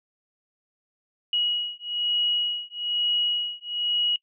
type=beating tone pair; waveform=sine; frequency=2905 / 2906.1 Hz; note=F#7 / F#7; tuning=-32 / -32 cents; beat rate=1.1 Hz; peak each=-27 dBFS; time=1.33-4.16 s; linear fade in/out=2 ms; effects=noise-tail reverb RT60 0.1 s tail -22 dB re dry